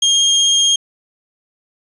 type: tone with vibrato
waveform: 30% pulse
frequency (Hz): 3229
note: G#7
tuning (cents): -49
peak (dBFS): -8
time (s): 0.02-0.76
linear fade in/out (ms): 5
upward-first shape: sine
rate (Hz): 16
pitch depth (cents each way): 10
effects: resampled to 24000 Hz